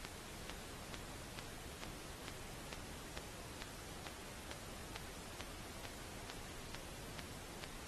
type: click train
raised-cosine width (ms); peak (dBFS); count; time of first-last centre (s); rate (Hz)
0.2; -25; 18; 0.05-7.639; 2.24
effects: pink hiss -52 dBFS RMS until 7.87 s + AAC 32 kbps